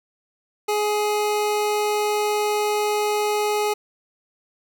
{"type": "tone", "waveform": "25% pulse", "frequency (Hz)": 419.1, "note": "G#4", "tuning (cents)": 16, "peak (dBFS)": -16, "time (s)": [0.68, 3.74], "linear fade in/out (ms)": 10, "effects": []}